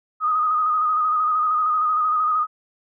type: tone with vibrato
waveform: sine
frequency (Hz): 1244.5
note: D#6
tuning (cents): 0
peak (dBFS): -17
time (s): 0.2-2.47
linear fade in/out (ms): 50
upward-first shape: square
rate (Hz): 13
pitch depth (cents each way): 32
effects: none